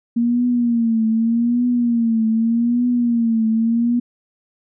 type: tone with vibrato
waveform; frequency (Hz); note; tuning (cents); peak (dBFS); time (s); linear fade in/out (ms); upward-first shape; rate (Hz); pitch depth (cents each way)
sine; 233.1; A#3; 0; -14; 0.16-4; 10; triangle; 0.83; 97
effects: none